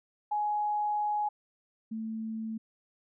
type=tone pair in turn; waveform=sine; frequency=837 / 221.7 Hz; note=G#5 / A3; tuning=+13 / +13 cents; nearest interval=octave + major seventh; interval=2300 cents; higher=first; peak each=-27 / -33 dBFS; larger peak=first; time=0.31-1.29 / 1.91-2.58 s; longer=first; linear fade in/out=10 ms; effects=none